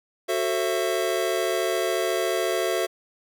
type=chord; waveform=square; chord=F# half-diminished seventh; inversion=none; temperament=just; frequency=370 / 444 / 532.8 / 666 Hz; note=F#4 / A4 / C5 / E5; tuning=0 / +16 / +31 / +18 cents; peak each=-28 / -30 / -31 / -28 dBFS; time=0.28-2.87 s; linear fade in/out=20 ms; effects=none